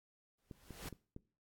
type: noise with exponential growth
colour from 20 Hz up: pink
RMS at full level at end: -45 dBFS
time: 0.38-0.89 s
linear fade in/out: 5 ms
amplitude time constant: 110 ms
type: clicks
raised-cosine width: 3 ms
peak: -35 dBFS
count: 5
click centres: 0.512 / 0.707 / 0.858 / 0.927 / 1.164 s
effects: noise-tail reverb RT60 0.4 s tail -20 dB re dry + AAC 64 kbps